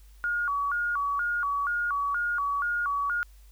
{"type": "tone with vibrato", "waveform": "sine", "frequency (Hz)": 1272, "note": "D#6", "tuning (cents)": 38, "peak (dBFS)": -25, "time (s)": [0.24, 3.23], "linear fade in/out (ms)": 0, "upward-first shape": "square", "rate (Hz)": 2.1, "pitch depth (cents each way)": 200, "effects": ["added 50 Hz sine -49 dBFS peak until 3.51 s", "white hiss -63 dBFS RMS until 3.51 s"]}